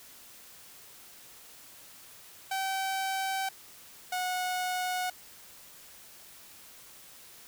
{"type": "tone pair in turn", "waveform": "sawtooth", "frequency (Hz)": [770, 731.6], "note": ["G5", "F#5"], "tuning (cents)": [-31, -20], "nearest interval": "minor second", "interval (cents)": 89, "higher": "first", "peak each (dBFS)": -26, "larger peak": "neither", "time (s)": [[2.51, 3.49], [4.12, 5.1]], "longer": "neither", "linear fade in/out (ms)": 5, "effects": ["white hiss -52 dBFS RMS until 7.47 s"]}